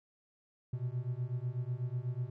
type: beating tone pair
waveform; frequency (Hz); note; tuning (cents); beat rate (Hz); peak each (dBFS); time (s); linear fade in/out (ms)
triangle; 120.2 / 128.3; B2 / C3; -46 / -34; 8.1; -35 / -35; 0.73-2.3; 5
effects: none